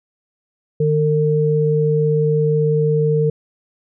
sine tone pair together, 152.7 / 453 Hz, D#3 / A#4, -32 / -50 cents, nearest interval octave + perfect fifth, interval 1882 cents, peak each -16 dBFS, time 0.8-3.3 s, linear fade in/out 5 ms, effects none

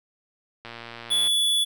click train, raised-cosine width 0.3 ms, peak -22 dBFS, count 74, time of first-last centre 0.65-1.274 s, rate 117 Hz
square tone, 3432 Hz, A7, 44 cents flat, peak -20 dBFS, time 1.1-1.65 s, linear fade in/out 20 ms
effects none

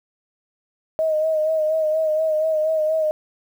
sine tone with vibrato, 627 Hz, D#5, 13 cents sharp, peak -17 dBFS, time 0.99-3.11 s, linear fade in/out 0 ms, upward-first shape sine, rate 4.2 Hz, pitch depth 38 cents each way, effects 8-bit

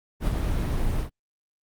brown noise with ADSR envelope, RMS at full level -21 dBFS, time 0.2-1.1 s, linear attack 71 ms, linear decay 17 ms, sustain -4 dB, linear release 100 ms, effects Opus 32 kbps

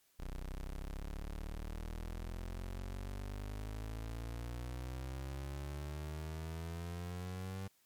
30% pulse exponential sweep, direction up, 30.63 to 97.1 Hz, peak -38 dBFS, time 0.19-7.68 s, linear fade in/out 10 ms, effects white hiss -72 dBFS RMS until 7.85 s + MP3 96 kbps

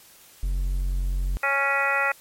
triangle tone, 45.43 Hz, F#1, 31 cents flat, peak -20 dBFS, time 0.43-1.37 s, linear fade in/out 0 ms
harmonic tone, 277.2 Hz, C#4, in tune, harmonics 2 / 3 / 4 / 5 / 6 / 7 / 8 / 9, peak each -30 / -29 / -33 / -25 / -35 / -25 / -35 / -28 dBFS, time 1.43-2.12 s, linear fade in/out 5 ms
effects white hiss -51 dBFS RMS until 2.2 s + MP3 64 kbps

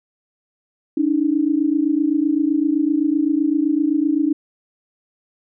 sine tone pair together, 286.3 / 314.1 Hz, D4 / D#4, -44 / +16 cents, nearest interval major second, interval 160 cents, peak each -18 dBFS, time 0.97-4.33 s, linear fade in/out 5 ms, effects none

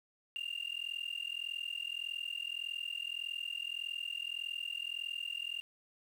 sine tone with amplitude modulation, 2800 Hz, F7, 4 cents sharp, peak -31 dBFS, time 0.36-5.61 s, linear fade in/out 0 ms, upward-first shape sine, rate 41.7 Hz, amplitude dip 100%, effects tanh soft clip ceiling -33 dBFS + 10-bit

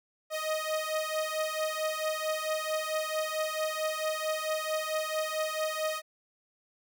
sawtooth beating tone pair, 622.3 / 626.8 Hz, D#5 / D#5, 0 / +13 cents, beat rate 4.5 Hz, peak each -29 dBFS, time 0.3-6.02 s, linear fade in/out 50 ms, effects none

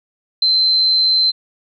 sine tone with ADSR envelope, 4092 Hz, C8, 39 cents flat, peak -9 dBFS, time 0.42-1.32 s, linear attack 4 ms, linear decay 6 ms, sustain -2 dB, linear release 26 ms, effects none

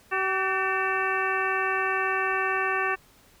harmonic tone with a mistuned harmonic, 381.9 Hz, G4, 45 cents flat, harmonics 1 / 2 / 3 / 4 / 5 / 6 / 7, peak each -31 / -32 / -29 / -32 / -29 / -36 / -33 dBFS, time 0.11-2.96 s, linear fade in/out 20 ms, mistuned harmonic 5, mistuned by -100 cents, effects pink hiss -57 dBFS RMS until 3.4 s

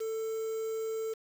triangle tone with quantisation, 443.9 Hz, A4, 15 cents sharp, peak -30 dBFS, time 0-1.14 s, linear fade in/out 10 ms, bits 8, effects none

